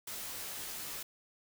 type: noise with comb filter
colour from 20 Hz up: white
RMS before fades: -42 dBFS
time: 0.07-1.03 s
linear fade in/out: 5 ms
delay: 15 ms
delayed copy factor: -0.75
effects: none

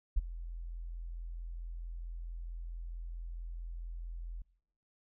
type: tone with ADSR envelope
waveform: sine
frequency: 42.26 Hz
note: E1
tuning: 44 cents sharp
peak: -21 dBFS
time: 0.16-4.42 s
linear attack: 17 ms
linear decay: 23 ms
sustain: -18 dB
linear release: 3 ms
effects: noise-tail reverb RT60 0.9 s tail -25 dB re dry + tanh soft clip ceiling -17 dBFS

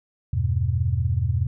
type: chord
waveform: sine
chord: E minor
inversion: none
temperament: just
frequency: 82.41 / 98.89 / 123.61 Hz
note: E2 / G2 / B2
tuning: 0 / +16 / +2 cents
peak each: -24 dBFS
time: 0.33-1.47 s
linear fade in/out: 5 ms
effects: none

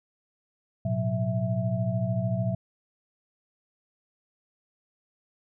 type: tone cluster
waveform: sine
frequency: 109.5 / 123 / 183.3 / 658 Hz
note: A2 / B2 / F#3 / E5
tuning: -8 / -7 / -16 / -3 cents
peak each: -30 / -28 / -30 / -33 dBFS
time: 0.85-2.55 s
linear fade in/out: 5 ms
effects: none

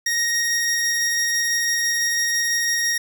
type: tone pair together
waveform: 40% pulse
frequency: 1871 / 5607 Hz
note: A#6 / F8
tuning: +6 / +6 cents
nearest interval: octave + perfect fifth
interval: 1900 cents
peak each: -21 dBFS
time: 0.06-2.98 s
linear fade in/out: 5 ms
effects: none

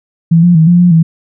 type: tone with pitch steps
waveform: sine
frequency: 166 / 175.3 / 160 / 174.9 / 177 / 163.2 Hz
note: E3 / F3 / D#3 / F3 / F3 / E3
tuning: +12 / +7 / +49 / +3 / +23 / -17 cents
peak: -3 dBFS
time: 0.31-1.03 s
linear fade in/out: 10 ms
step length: 120 ms
effects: none

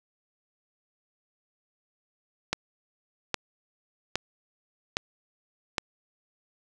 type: click train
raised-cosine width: 0.2 ms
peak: -8 dBFS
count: 5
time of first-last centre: 2.53-5.782 s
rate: 1.23 Hz
effects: none

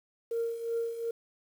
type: tone with tremolo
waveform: sine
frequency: 462.7 Hz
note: A#4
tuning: 13 cents flat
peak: -26 dBFS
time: 0.31-1.11 s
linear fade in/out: 5 ms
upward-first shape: triangle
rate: 2.7 Hz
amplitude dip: 75%
effects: tanh soft clip ceiling -24 dBFS + 9-bit

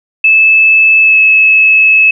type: tone with pitch glide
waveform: sine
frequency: 2616 to 2593 Hz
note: E7 to E7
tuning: -14 to -29 cents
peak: -3 dBFS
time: 0.24-2.11 s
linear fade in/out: 5 ms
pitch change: -15 cents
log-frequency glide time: 1.01-1.18 s
effects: none

